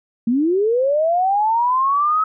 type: linear sweep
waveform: sine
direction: up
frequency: 221.6 to 1291 Hz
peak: -14 dBFS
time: 0.27-2.24 s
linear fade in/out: 5 ms
effects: none